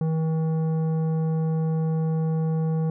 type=tone with tanh clipping; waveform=triangle; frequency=160 Hz; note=D#3; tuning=49 cents sharp; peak=-23 dBFS; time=0.01-2.9 s; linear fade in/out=2 ms; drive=15 dB; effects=none